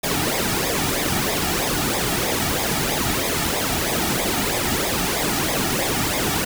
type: noise with flanger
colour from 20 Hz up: pink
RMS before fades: -22 dBFS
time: 0.03-6.45 s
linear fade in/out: 10 ms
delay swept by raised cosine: 0.68 to 1.98 ms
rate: 3.1 Hz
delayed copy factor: -0.7
effects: none